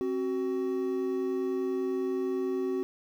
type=tone pair together; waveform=triangle; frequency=265.1 / 374.9 Hz; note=C4 / F#4; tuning=+23 / +23 cents; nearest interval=tritone; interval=600 cents; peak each=-31 / -27 dBFS; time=0.01-2.83 s; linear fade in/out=0 ms; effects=10-bit